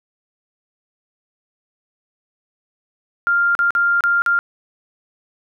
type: tone with dropouts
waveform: sine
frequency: 1396.9 Hz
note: F6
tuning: in tune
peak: -13 dBFS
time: 3.27-4.39 s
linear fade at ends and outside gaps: 0 ms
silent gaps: 3.551-3.591 / 3.706-3.751 / 4.007-4.038 / 4.22-4.262 s
effects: none